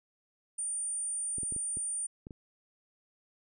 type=tone; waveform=sine; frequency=9050 Hz; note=C#9; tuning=35 cents sharp; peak=-32 dBFS; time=0.58-2.07 s; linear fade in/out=10 ms
type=clicks; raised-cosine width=3 ms; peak=-31 dBFS; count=7; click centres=1.383 / 1.432 / 1.523 / 1.563 / 1.771 / 2.269 / 2.308 s
effects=none